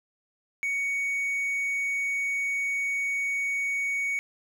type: tone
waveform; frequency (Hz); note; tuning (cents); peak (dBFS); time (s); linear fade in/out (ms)
triangle; 2235; C#7; +14; -24; 0.63-4.19; 0
effects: none